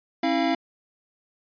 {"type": "tone cluster", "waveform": "square", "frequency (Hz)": [268.9, 325.1, 690], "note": ["C4", "E4", "F5"], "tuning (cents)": [47, -24, -21], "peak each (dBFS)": -26, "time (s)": [0.23, 0.55], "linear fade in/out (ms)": 5, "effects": ["resampled to 11025 Hz"]}